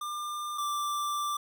square tone pair in turn, 1197 / 1175.8 Hz, D6 / D6, +33 / +2 cents, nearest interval unison, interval 31 cents, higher first, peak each -34 / -30 dBFS, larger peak second, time 0.01-0.58 / 0.58-1.37 s, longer second, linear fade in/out 5 ms, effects none

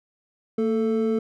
triangle tone pair together, 226.4 / 440 Hz, A3 / A4, +50 / 0 cents, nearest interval octave, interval 1150 cents, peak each -21 dBFS, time 0.58-1.19 s, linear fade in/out 5 ms, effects none

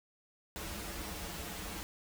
pink noise with comb filter, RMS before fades -42 dBFS, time 0.56-1.83 s, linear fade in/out 0 ms, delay 7.8 ms, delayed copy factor -0.95, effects none

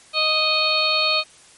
harmonic tone, 622.3 Hz, D#5, in tune, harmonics 1 / 2 / 4 / 5 / 6 / 7, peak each -26 / -25 / -22 / -29 / -25 / -21 dBFS, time 0.13-1.24 s, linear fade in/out 50 ms, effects white hiss -49 dBFS RMS until 1.57 s + MP3 48 kbps

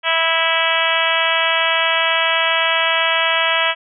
harmonic tone, 327.8 Hz, E4, 10 cents flat, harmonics 2 / 3 / 4 / 5 / 6 / 7 / 8 / 9 / 10, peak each -23 / -23 / -23 / -23 / -23 / -23 / -23 / -23 / -23 dBFS, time 0.03-3.75 s, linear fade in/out 50 ms, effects none

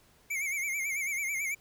square tone with vibrato, 2217 Hz, C#7, in tune, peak -31 dBFS, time 0.3-1.55 s, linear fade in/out 10 ms, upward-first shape sine, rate 9.1 Hz, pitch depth 94 cents each way, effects pink hiss -63 dBFS RMS until 1.6 s

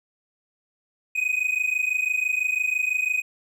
triangle tone pair together, 2489 / 2515 Hz, D#7 / D#7, 0 / +18 cents, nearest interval unison, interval 18 cents, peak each -23 dBFS, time 1.15-3.22 s, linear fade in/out 10 ms, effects none

